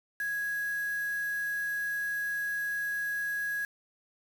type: tone with quantisation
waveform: sine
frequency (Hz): 1661.2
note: G#6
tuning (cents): 0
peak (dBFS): -30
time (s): 0.2-3.65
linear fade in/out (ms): 2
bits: 7
effects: none